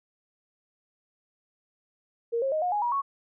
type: tone with pitch steps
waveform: sine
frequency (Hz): 466.2 / 538.6 / 622.3 / 719 / 830.7 / 959.7 / 1108.8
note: A#4 / C#5 / D#5 / F#5 / G#5 / B5 / C#6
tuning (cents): 0 / -50 / 0 / -50 / 0 / -50 / 0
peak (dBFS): -24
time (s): 2.32-3.02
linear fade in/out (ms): 20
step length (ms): 100
effects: none